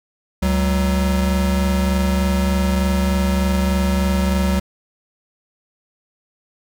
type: tone pair together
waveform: square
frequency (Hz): 70.6 / 188.48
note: C#2 / F#3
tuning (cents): +32 / +32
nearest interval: octave + perfect fourth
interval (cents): 1700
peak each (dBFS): -19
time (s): 0.42-4.6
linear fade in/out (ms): 10
effects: none